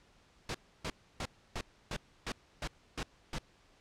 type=noise bursts; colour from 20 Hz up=pink; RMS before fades=-37 dBFS; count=9; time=0.49-3.385 s; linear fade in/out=2 ms; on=55 ms; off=300 ms; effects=pink hiss -65 dBFS RMS until 3.8 s + low-pass 6000 Hz 12 dB/octave